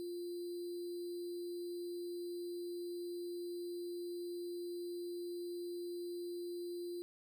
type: tone with sample-and-hold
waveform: sine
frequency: 349.2 Hz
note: F4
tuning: in tune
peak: -40 dBFS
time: 0-7.02 s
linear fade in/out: 0 ms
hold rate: 4410 Hz
effects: none